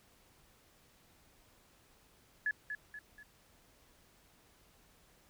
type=tone with echo; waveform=sine; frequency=1705 Hz; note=G#6; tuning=45 cents sharp; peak=-30 dBFS; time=2.46-2.51 s; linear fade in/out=2 ms; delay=240 ms; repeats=3; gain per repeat=-7 dB; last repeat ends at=3.23 s; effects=pink hiss -66 dBFS RMS until 5.29 s